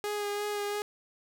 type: tone with vibrato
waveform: sawtooth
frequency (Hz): 412.5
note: G#4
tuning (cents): -12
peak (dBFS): -27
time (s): 0.04-0.82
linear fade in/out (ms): 0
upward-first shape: sine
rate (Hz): 2.9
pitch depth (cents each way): 17
effects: none